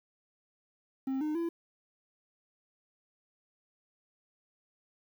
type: tone with pitch steps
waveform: triangle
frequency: 266.3 / 305.1 / 336.6 Hz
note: C4 / D#4 / E4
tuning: +31 / -34 / +36 cents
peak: -28 dBFS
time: 1.07-1.49 s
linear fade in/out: 5 ms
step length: 140 ms
effects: 10-bit